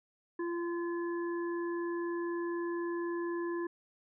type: harmonic tone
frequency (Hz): 343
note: F4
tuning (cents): -31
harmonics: 1 / 3 / 5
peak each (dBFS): -33 / -43 / -46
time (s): 0.39-3.67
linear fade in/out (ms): 5
effects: none